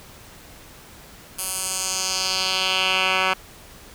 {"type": "tone with band-pass filter sweep", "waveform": "10% pulse", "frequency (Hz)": 187.8, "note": "F#3", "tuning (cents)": 26, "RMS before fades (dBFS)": -23, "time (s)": [1.38, 3.34], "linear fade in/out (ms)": 10, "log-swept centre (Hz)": [11000, 1900], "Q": 2, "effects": ["pink hiss -45 dBFS RMS until 3.94 s"]}